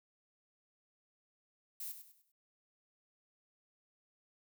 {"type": "noise with echo", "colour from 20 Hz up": "violet", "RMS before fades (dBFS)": -43, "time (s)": [1.8, 1.92], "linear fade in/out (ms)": 5, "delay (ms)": 100, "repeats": 4, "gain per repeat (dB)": -9, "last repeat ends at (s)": 2.32, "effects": []}